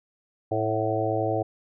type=harmonic tone with a mistuned harmonic; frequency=110 Hz; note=A2; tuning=in tune; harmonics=1 / 3 / 4 / 5 / 6 / 7; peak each=-30 / -30 / -30 / -30 / -30 / -30 dBFS; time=0.51-1.43 s; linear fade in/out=10 ms; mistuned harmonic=7; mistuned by=-38 cents; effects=none